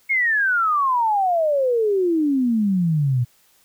sine exponential sweep, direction down, 2200 to 117.9 Hz, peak -16 dBFS, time 0.09-3.25 s, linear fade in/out 20 ms, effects white hiss -58 dBFS RMS until 3.64 s

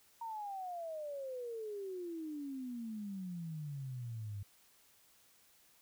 sine exponential sweep, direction down, 932.3 to 98 Hz, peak -40 dBFS, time 0.21-4.43 s, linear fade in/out 5 ms, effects white hiss -67 dBFS RMS until 5.81 s

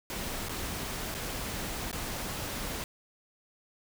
pink noise with dropouts, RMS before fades -36 dBFS, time 0.1-2.84 s, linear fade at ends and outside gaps 1 ms, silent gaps 0.486-0.493 / 1.143-1.148 / 1.915-1.928 s, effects none

